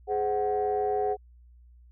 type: tone cluster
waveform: sine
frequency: 417.5 / 516 / 743 Hz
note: G#4 / C5 / F#5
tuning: +9 / -24 / +7 cents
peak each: -26 / -34 / -27 dBFS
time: 0.07-1.17 s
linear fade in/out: 50 ms
effects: tanh soft clip ceiling -18 dBFS + added 60 Hz sine -51 dBFS peak until 1.91 s